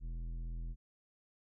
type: tone with tanh clipping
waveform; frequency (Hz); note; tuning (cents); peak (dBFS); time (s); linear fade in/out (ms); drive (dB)
sine; 41.66; E1; +19; -40; 0-0.76; 50; 11
effects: none